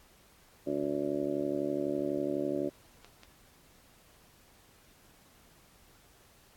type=harmonic tone; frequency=72 Hz; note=D2; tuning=34 cents flat; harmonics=2 / 3 / 4 / 5 / 6 / 7 / 8 / 9; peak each=-46 / -43 / -34 / -34 / -45 / -43 / -36 / -45 dBFS; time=0.66-2.7 s; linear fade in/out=20 ms
type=clicks; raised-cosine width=0.2 ms; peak=-33 dBFS; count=2; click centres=3.046 / 3.234 s
effects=pink hiss -61 dBFS RMS until 6.56 s + AAC 64 kbps